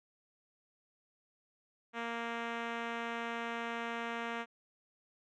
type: tone with low-pass filter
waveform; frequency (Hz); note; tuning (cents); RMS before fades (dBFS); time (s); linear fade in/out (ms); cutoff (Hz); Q
5% pulse; 232.7; A#3; -3; -39; 1.93-4.46; 50; 2800; 0.61
effects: none